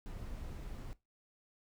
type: noise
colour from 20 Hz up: brown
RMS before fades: -44 dBFS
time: 0.06-0.93 s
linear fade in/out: 0 ms
effects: noise-tail reverb RT60 0.2 s tail -18 dB re dry